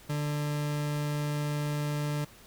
40% pulse tone, 147.7 Hz, D3, 10 cents sharp, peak -28 dBFS, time 0.09-2.25 s, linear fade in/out 10 ms, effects pink hiss -54 dBFS RMS until 2.46 s

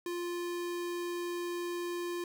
square tone, 349.2 Hz, F4, in tune, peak -35 dBFS, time 0.06-2.24 s, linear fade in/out 2 ms, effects none

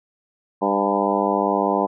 harmonic tone with a mistuned harmonic, 99.9 Hz, G2, 33 cents sharp, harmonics 2 / 3 / 4 / 5 / 6 / 7 / 8 / 9 / 10, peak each -26 / -26 / -26 / -26 / -26 / -26 / -26 / -26 / -26 dBFS, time 0.61-1.87 s, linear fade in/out 20 ms, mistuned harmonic 8, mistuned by +32 cents, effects none

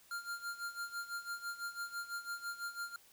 square tone with tremolo, 1396.9 Hz, F6, in tune, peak -38 dBFS, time 0.11-2.96 s, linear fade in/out 2 ms, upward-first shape sine, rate 6 Hz, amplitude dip 80%, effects white hiss -64 dBFS RMS until 3.12 s

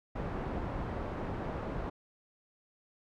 pink low-pass noise, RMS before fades -37 dBFS, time 0.15-1.9 s, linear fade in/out 10 ms, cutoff 1100 Hz, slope 12 dB/octave, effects none

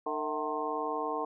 harmonic tone with a mistuned harmonic, 151.7 Hz, D#3, 44 cents flat, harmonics 2 / 3 / 4 / 5 / 6 / 7, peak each -40 / -36 / -40 / -38 / -38 / -36 dBFS, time 0.06-1.25 s, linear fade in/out 5 ms, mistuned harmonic 4, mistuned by +120 cents, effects none

